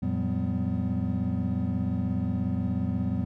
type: tone cluster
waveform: triangle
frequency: 88.9 / 114.7 / 181.2 / 197.9 / 250.5 Hz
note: F2 / A#2 / F#3 / G3 / B3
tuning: +31 / -28 / -36 / +17 / +25 cents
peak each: -30 dBFS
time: 0.02-3.25 s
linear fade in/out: 10 ms
effects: none